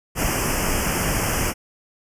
pink band-stop noise, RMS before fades -22 dBFS, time 0.15-1.54 s, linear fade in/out 50 ms, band 3100 to 4900 Hz, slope 96 dB/octave, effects resampled to 32000 Hz

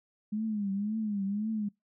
sine tone with vibrato, 207.7 Hz, G#3, in tune, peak -29 dBFS, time 0.32-1.69 s, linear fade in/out 10 ms, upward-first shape triangle, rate 1.9 Hz, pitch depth 130 cents each way, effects noise-tail reverb RT60 0.2 s tail -26 dB re dry

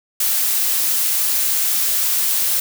blue noise, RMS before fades -18 dBFS, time 0.2-2.6 s, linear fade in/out 5 ms, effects none

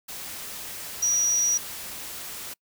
sine tone in noise, 5790 Hz, F#8, 38 cents flat, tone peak -19 dBFS, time 1.02-1.58 s, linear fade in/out 10 ms, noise white, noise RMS -37 dBFS, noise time 0.08-2.54 s, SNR +15 dB, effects noise-tail reverb RT60 0.1 s tail -26 dB re dry

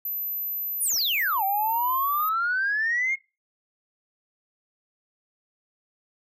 sine tone, 12060 Hz, F#9, 32 cents sharp, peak -27 dBFS, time 0.05-2.29 s, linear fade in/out 2 ms
sine exponential two-way sweep, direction down then up, 10870 to 766 to 2174 Hz, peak -21 dBFS, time 0.8-3.16 s, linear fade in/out 20 ms, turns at 1.44 s
effects noise-tail reverb RT60 0.3 s tail -24 dB re dry + tanh soft clip ceiling -18 dBFS

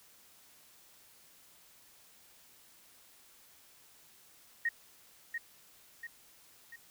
sine tone with echo, 1864.7 Hz, A#6, in tune, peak -28 dBFS, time 4.65-4.69 s, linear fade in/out 5 ms, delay 690 ms, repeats 3, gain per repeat -6 dB, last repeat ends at 6.76 s, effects white hiss -61 dBFS RMS until 6.9 s

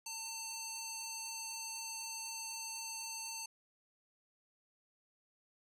square tone with band-pass filter, 898 Hz, A5, 35 cents sharp, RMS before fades -44 dBFS, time 0.06-3.46 s, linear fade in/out 5 ms, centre 6900 Hz, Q 1.5, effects none

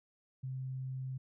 sine tone, 130.81 Hz, C3, in tune, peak -37 dBFS, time 0.43-1.18 s, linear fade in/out 10 ms, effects none

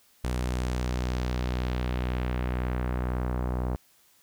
sawtooth tone with low-pass filter sweep, 62 Hz, B1, 7 cents sharp, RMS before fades -29 dBFS, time 0.24-3.76 s, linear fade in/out 0 ms, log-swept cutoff 11000 to 940 Hz, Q 1.1, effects white hiss -62 dBFS RMS until 4.22 s

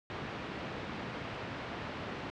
pink band-pass noise, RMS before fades -41 dBFS, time 0.1-2.3 s, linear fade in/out 0 ms, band 110 to 2900 Hz, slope 12 dB/octave, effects low-pass 5000 Hz 12 dB/octave

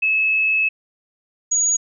sine tone pair in turn, 2593 / 6741 Hz, E7 / G#8, -29 / +25 cents, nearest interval octave + perfect fourth, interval 1654 cents, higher second, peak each -15 dBFS, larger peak neither, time 0.02-0.69 / 1.51-1.77 s, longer first, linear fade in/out 10 ms, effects none

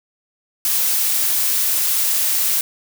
blue noise, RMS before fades -18 dBFS, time 0.65-2.61 s, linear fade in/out 2 ms, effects none

